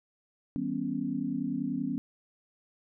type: chord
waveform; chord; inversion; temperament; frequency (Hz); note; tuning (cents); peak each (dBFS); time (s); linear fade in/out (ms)
sine; C# half-diminished seventh; first; equal with one note detuned; 160.96 / 196 / 246.9 / 277.2; E3 / G3 / B3 / C#4; -41 / 0 / 0 / 0; -39 / -37 / -33 / -33; 0.56-1.98; 0
effects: none